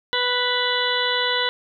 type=harmonic tone; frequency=493.9 Hz; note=B4; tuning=in tune; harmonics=1 / 2 / 3 / 4 / 6 / 7 / 8; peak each=-27 / -27 / -27 / -27 / -27 / -27 / -27 dBFS; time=0.13-1.49 s; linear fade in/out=0 ms; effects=none